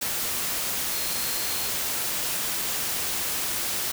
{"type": "tone in noise", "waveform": "sine", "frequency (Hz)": 4223, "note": "C8", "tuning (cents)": 15, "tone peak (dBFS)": -37, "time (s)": [0.92, 1.69], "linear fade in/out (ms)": 10, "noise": "white", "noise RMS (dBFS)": -28, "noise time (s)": [0.01, 3.92], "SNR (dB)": -12, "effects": []}